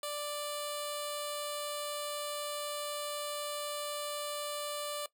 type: tone with notch filter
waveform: 10% pulse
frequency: 588 Hz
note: D5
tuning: 2 cents sharp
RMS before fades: -38 dBFS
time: 0.03-5.06 s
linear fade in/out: 2 ms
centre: 2000 Hz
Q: 0.79
effects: noise-tail reverb RT60 0.1 s tail -18 dB re dry